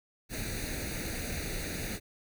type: noise with comb filter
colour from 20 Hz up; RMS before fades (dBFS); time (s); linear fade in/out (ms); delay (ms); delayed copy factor
pink; -36; 0.29-2; 50; 0.47; +0.8
effects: none